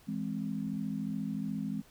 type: chord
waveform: sine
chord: E augmented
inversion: none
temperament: equal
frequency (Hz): 164.81 / 207.7 / 261.6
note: E3 / G#3 / B#3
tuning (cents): 0 / 0 / 0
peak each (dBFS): -39 / -35 / -38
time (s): 0.07-1.82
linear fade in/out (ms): 20
effects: pink hiss -61 dBFS RMS until 1.9 s